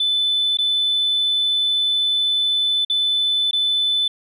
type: tone with dropouts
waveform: sine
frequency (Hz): 3508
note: A7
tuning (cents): -6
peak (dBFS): -15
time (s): 0-4.08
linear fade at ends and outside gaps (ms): 5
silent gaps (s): 0.572-0.586 / 2.849-2.898 / 3.511-3.531
effects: tanh soft clip ceiling -12 dBFS